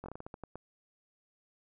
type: slowing click train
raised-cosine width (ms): 1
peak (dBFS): -29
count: 10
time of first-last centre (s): 0.04-0.556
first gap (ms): 20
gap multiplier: 1.25
effects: none